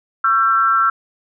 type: tone with amplitude modulation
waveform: sine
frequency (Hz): 1344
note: E6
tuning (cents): +33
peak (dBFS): -8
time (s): 0.24-0.9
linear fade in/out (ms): 5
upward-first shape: sine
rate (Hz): 230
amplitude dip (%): 80
effects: none